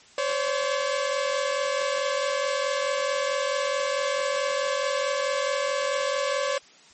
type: tone pair together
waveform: sawtooth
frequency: 523.3 / 567.9 Hz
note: C5 / C#5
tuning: 0 / +42 cents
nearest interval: minor second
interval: 142 cents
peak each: -24 / -22 dBFS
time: 0.18-6.58 s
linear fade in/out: 2 ms
effects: white hiss -53 dBFS RMS until 6.93 s + MP3 32 kbps